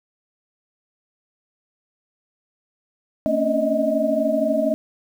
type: tone cluster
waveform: sine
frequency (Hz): 227.6 / 270.9 / 283.7 / 608 / 632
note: A#3 / C#4 / C#4 / D#5 / D#5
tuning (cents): -41 / -40 / +40 / -40 / +27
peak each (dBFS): -25 / -27 / -26 / -26 / -20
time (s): 3.26-4.74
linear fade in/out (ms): 0
effects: 8-bit